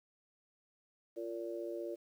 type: harmonic tone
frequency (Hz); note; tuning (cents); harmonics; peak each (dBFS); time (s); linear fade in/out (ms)
115.3; A#2; -19; 3 / 4 / 5; -41 / -45 / -43; 1.16-1.96; 20
effects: 11-bit